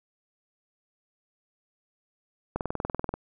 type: click train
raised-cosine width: 1 ms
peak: -15 dBFS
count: 13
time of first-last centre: 2.56-3.14 s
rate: 20.7 Hz
effects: none